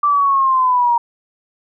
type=linear sweep; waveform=sine; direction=down; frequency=1174.7 to 936 Hz; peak=-11 dBFS; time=0.03-0.98 s; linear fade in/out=5 ms; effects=none